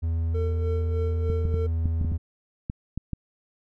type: tone with pitch glide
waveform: triangle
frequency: 82.41 to 81.89 Hz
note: E2 to E2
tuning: 0 to -11 cents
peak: -21 dBFS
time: 0.02-2.18 s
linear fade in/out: 20 ms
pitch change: -11 cents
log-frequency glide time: 1.21-1.92 s
type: tone with tremolo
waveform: triangle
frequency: 450 Hz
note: A4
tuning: 39 cents sharp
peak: -26 dBFS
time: 0.34-1.67 s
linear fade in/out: 10 ms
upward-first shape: sine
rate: 3.3 Hz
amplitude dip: 65%
type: clicks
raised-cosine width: 5 ms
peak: -17 dBFS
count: 10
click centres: 1.3 / 1.453 / 1.542 / 1.857 / 2.013 / 2.048 / 2.119 / 2.699 / 2.976 / 3.133 s
effects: none